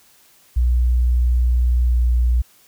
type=tone with pitch glide; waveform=sine; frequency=60.9 to 60.27 Hz; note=B1 to B1; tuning=-24 to -42 cents; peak=-13 dBFS; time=0.56-2.42 s; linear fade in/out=10 ms; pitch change=-18 cents; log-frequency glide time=1.87-1.95 s; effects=white hiss -53 dBFS RMS until 2.67 s